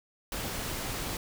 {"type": "noise", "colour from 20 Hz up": "pink", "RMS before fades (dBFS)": -35, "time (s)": [0.32, 1.17], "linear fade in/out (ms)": 2, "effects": []}